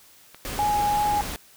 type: click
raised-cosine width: 0.3 ms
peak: -26 dBFS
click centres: 0.346 s
type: noise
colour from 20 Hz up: pink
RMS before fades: -32 dBFS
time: 0.45-1.36 s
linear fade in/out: 0 ms
type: tone with vibrato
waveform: sine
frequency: 830.6 Hz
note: G#5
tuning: in tune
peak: -20 dBFS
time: 0.59-1.21 s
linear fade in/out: 0 ms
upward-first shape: triangle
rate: 2.9 Hz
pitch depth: 10 cents each way
effects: white hiss -53 dBFS RMS until 1.56 s